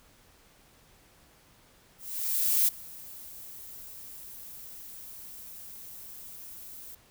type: noise with ADSR envelope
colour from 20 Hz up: violet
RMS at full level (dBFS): -23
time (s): 1.98-6.95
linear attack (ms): 700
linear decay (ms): 11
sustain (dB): -22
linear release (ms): 5
effects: pink hiss -60 dBFS RMS until 7.1 s